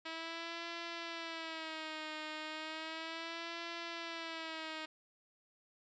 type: tone with vibrato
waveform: 5% pulse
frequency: 323.1 Hz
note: E4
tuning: 35 cents flat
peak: -30 dBFS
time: 0.05-4.86 s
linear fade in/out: 10 ms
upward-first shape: sine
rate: 0.34 Hz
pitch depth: 78 cents each way
effects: resampled to 16000 Hz